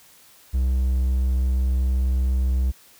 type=tone; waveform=triangle; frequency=64.1 Hz; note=C2; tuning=35 cents flat; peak=-16 dBFS; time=0.53-2.72 s; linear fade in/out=20 ms; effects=white hiss -52 dBFS RMS until 2.99 s